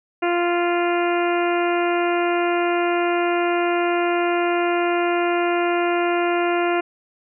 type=harmonic tone; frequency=347.9 Hz; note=F4; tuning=7 cents flat; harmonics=1 / 2 / 3 / 4 / 5 / 6 / 7 / 8; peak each=-20 / -23 / -29 / -28 / -33 / -33 / -32 / -34 dBFS; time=0.22-6.81 s; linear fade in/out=10 ms; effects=none